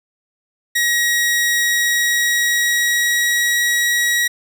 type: tone with pitch glide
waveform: sawtooth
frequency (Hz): 1900 to 1912.1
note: A#6 to A#6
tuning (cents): +33 to +43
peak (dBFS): -11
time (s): 0.75-4.28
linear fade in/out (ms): 10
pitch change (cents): +10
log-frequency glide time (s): 1.53-3.57
effects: none